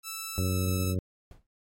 5% pulse tone with pitch glide, 1318.5 to 1305.6 Hz, E6 to E6, 0 to -17 cents, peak -24 dBFS, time 0.03-0.95 s, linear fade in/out 50 ms, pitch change -17 cents, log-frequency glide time 0.34-0.64 s
harmonic tone, 92.5 Hz, F#2, in tune, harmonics 1 / 2 / 3 / 4 / 5 / 6, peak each -27 / -33 / -37 / -39 / -41 / -43 dBFS, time 0.38-0.99 s, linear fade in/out 0 ms
brown noise with exponential decay, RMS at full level -41 dBFS, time 1.31-1.47 s, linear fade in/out 2 ms, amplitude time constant 33 ms
effects AAC 48 kbps

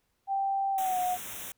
sine tone with pitch glide, 784 to 727.3 Hz, G5 to F#5, 0 to -30 cents, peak -26 dBFS, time 0.27-1.18 s, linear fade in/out 50 ms, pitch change -130 cents, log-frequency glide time 0.72-0.99 s
white band-stop noise, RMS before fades -40 dBFS, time 0.78-1.52 s, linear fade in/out 2 ms, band 3800 to 5600 Hz, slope 96 dB/octave
effects pink hiss -75 dBFS RMS until 1.57 s

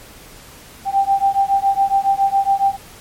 sine beating tone pair, 784 / 791.2 Hz, G5 / G5, 0 / +16 cents, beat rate 7.2 Hz, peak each -16 dBFS, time 0.85-2.77 s, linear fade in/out 50 ms, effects pink hiss -41 dBFS RMS until 3 s + MP3 64 kbps

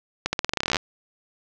accelerating click train, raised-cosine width 0.2 ms, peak -5 dBFS, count 17, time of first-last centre 0.26-0.768 s, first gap 70 ms, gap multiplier 0.88, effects low-pass 7000 Hz 12 dB/octave + 7-bit

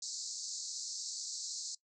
white band-pass noise, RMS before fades -42 dBFS, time 0.02-1.75 s, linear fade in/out 5 ms, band 4100 to 7700 Hz, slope 96 dB/octave, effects noise-tail reverb RT60 0.1 s tail -20 dB re dry

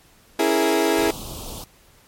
30% pulse chord, A# half-diminished seventh, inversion first, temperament equal, 277.2 / 329.6 / 415.3 / 466.2 Hz, C#4 / E4 / G#4 / A#4, 0 / 0 / 0 / 0 cents, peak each -24 / -18 / -19 / -22 dBFS, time 0.39-1.11 s, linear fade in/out 5 ms
pink band-stop noise, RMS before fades -34 dBFS, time 0.97-1.64 s, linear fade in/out 2 ms, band 1200 to 2800 Hz, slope 48 dB/octave
effects pink hiss -54 dBFS RMS until 2.07 s + MP3 64 kbps

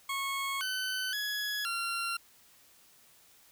20% pulse tone with pitch steps, 1097 / 1516 / 1682 / 1375 Hz, C#6 / F#6 / G#6 / F6, -18 / +42 / +22 / -27 cents, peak -27 dBFS, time 0.09-2.17 s, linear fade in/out 5 ms, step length 520 ms, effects white hiss -61 dBFS RMS until 3.51 s

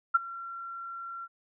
sine tone with ADSR envelope, 1366 Hz, F6, 39 cents flat, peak -16 dBFS, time 0.14-1.28 s, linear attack 13 ms, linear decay 22 ms, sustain -21 dB, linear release 42 ms, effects none

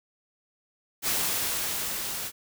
white noise with level ramp, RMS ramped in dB -26 to -34 dBFS, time 1.02-2.32 s, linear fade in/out 50 ms, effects none

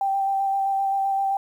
sine tone with vibrato, 783 Hz, G5, 2 cents flat, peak -20 dBFS, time 0.01-1.37 s, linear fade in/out 2 ms, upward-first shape square, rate 7.7 Hz, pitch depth 11 cents each way, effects 9-bit

